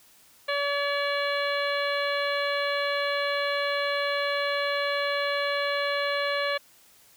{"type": "harmonic tone with a mistuned harmonic", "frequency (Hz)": 570, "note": "C#5", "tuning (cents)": 48, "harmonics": [1, 2, 3, 4, 5, 6, 7], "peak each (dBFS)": [-28, -32, -31, -34, -38, -37, -37], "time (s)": [0.48, 6.58], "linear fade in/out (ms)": 10, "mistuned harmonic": 7, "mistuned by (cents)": 44, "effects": ["white hiss -57 dBFS RMS until 7.16 s"]}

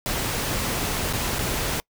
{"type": "noise with dropouts", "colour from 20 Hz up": "pink", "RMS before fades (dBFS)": -26, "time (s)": [0.06, 1.8], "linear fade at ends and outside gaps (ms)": 0, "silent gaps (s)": [[1.128, 1.134], [1.386, 1.391]], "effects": ["noise-tail reverb RT60 0.1 s tail -26 dB re dry"]}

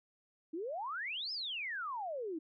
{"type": "exponential two-way sweep", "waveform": "sine", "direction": "up then down", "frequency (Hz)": [301.6, 5290, 301.6], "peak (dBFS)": -37, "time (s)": [0.53, 2.39], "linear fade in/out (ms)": 10, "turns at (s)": 1.32, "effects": []}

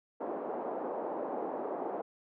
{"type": "band-pass noise", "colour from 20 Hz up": "white", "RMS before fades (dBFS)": -37, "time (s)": [0.2, 2.02], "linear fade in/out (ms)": 10, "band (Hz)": [280, 790], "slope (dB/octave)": 24, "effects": []}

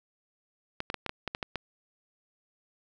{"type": "clicks", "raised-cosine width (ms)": 0.3, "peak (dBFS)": -16, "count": 9, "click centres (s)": [0.804, 0.901, 0.943, 1.063, 1.094, 1.277, 1.349, 1.428, 1.557], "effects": []}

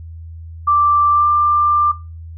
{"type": "tone with pitch glide", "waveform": "sine", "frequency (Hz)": [1174.7, 1187.7], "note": ["D6", "D6"], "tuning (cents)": [0, 19], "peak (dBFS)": -10, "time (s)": [0.67, 1.92], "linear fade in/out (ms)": 10, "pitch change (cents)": 19, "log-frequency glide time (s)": [1.11, 1.27], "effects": ["noise-tail reverb RT60 0.3 s tail -20 dB re dry", "added 82 Hz sine -30 dBFS peak until 2.37 s"]}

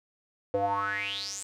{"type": "tone with band-pass filter sweep", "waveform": "square", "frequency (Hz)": 99.4, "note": "G2", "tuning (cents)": 25, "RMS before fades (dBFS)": -31, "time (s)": [0.54, 1.43], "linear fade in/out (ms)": 0, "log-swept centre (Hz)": [510, 8200], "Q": 8.9, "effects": []}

